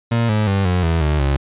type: tone with pitch steps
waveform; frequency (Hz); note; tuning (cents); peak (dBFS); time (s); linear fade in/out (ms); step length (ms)
30% pulse; 116.54 / 106.87 / 98 / 89.86 / 82.41 / 75.57 / 69.3; A#2 / A2 / G2 / F2 / E2 / D#2 / C#2; 0 / -50 / 0 / +50 / 0 / -50 / 0; -12; 0.11-1.37; 10; 180
effects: resampled to 8000 Hz